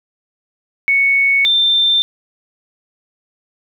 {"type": "tone pair in turn", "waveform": "sine", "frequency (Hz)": [2217, 3575], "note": ["C#7", "A7"], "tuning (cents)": [0, 27], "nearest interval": "minor sixth", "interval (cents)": 827, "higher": "second", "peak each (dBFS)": -10, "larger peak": "neither", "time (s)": [[0.88, 1.45], [1.45, 2.02]], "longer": "neither", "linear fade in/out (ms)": 0, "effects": ["8-bit"]}